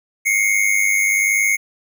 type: tone pair together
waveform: square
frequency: 2121 / 2222 Hz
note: C7 / C#7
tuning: +23 / +4 cents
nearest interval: minor second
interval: 81 cents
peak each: -18 dBFS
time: 0.25-1.57 s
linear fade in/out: 20 ms
effects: none